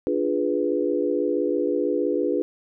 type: chord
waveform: sine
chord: D diminished seventh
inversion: none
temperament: equal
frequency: 293.7 / 349.2 / 415.3 / 493.9 Hz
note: D4 / F4 / Ab4 / Cb5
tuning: 0 / 0 / 0 / 0 cents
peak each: -26 dBFS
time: 0.07-2.42 s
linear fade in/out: 0 ms
effects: none